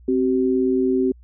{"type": "tone pair together", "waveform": "sine", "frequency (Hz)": [262, 380.4], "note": ["C4", "F#4"], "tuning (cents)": [2, 48], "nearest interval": "tritone", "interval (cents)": 646, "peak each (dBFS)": -19, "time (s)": [0.08, 1.12], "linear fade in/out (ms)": 5, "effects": ["added 60 Hz sine -44 dBFS peak until 1.23 s"]}